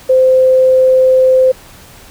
sine tone, 518 Hz, C5, 17 cents flat, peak -5 dBFS, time 0.09-1.52 s, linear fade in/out 10 ms, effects pink hiss -38 dBFS RMS until 2.1 s

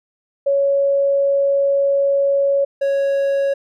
sine / triangle tone pair in turn, 557 / 553.8 Hz, C#5 / C#5, +8 / -2 cents, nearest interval unison, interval 10 cents, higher first, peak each -13 dBFS, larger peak neither, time 0.46-2.65 / 2.81-3.54 s, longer first, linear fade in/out 10 ms, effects none

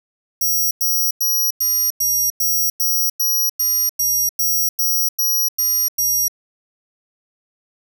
15% pulse tone bursts, 5700 Hz, F8, 34 cents sharp, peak -10 dBFS, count 15, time 0.41-6.282 s, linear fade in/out 5 ms, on 300 ms, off 98 ms, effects none

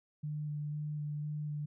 sine tone with vibrato, 149.2 Hz, D3, 28 cents sharp, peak -35 dBFS, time 0.23-1.66 s, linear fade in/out 10 ms, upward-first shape square, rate 2 Hz, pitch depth 10 cents each way, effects none

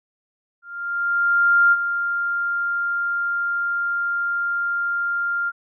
sine tone with ADSR envelope, 1396.9 Hz, F6, in tune, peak -11 dBFS, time 0.62-5.52 s, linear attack 1100 ms, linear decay 38 ms, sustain -9 dB, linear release 39 ms, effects none

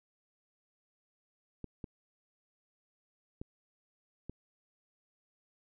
clicks, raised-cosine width 3 ms, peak -28 dBFS, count 4, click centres 1.643 / 1.842 / 3.415 / 4.296 s, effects none

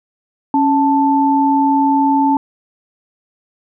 sine tone pair together, 276.6 / 880 Hz, C#4 / A5, -4 / 0 cents, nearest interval octave + minor sixth, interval 2004 cents, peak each -13 dBFS, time 0.54-2.37 s, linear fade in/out 2 ms, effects none

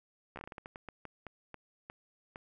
slowing click train, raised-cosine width 0.5 ms, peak -29 dBFS, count 16, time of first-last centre 0.36-2.359 s, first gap 13 ms, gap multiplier 1.29, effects none

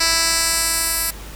10% pulse tone with band-pass filter sweep, 329.6 Hz, E4, in tune, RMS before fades -19 dBFS, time 0-1.11 s, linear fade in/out 10 ms, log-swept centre 5600 to 12000 Hz, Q 1.3, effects added 50 Hz sine -34 dBFS peak until 1.35 s + pink hiss -38 dBFS RMS until 1.35 s

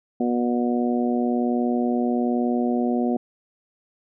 harmonic tone, 121.2 Hz, B2, 32 cents flat, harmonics 2 / 3 / 4 / 5 / 6, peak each -21 / -27 / -31 / -32 / -30 dBFS, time 0.2-3.17 s, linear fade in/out 5 ms, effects none

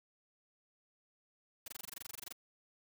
white noise bursts, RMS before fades -45 dBFS, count 16, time 1.66-2.326 s, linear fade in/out 5 ms, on 21 ms, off 22 ms, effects none

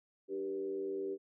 sine tone with frequency modulation, 390 Hz, G4, 9 cents flat, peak -35 dBFS, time 0.28-1.18 s, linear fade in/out 50 ms, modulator 89.7 Hz, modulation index 0.72, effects none

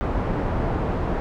pink low-pass noise, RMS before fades -24 dBFS, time 0.01-1.2 s, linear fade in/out 0 ms, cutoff 970 Hz, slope 12 dB/octave, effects none

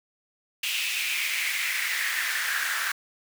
pink noise with high-pass filter sweep, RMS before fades -28 dBFS, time 0.63-2.92 s, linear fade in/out 5 ms, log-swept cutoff 2700 to 1500 Hz, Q 4.6, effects none

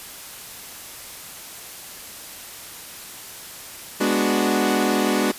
sawtooth chord, G# half-diminished seventh, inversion none, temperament equal, 207.7 / 246.9 / 293.7 / 370 Hz, G#3 / B3 / D4 / F#4, 0 / 0 / 0 / 0 cents, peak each -20 dBFS, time 4-5.32 s, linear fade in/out 10 ms, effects white hiss -38 dBFS RMS until 5.38 s + resampled to 32000 Hz

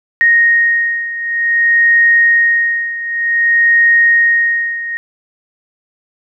sine beating tone pair, 1864.7 / 1865.24 Hz, A#6 / A#6, 0 / +1 cents, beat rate 0.54 Hz, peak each -10 / -14 dBFS, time 0.21-4.97 s, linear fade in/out 0 ms, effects none

